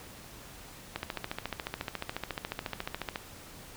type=click train; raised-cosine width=0.3 ms; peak=-17 dBFS; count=32; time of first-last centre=0.96-3.159 s; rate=14.1 Hz; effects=pink hiss -49 dBFS RMS until 3.76 s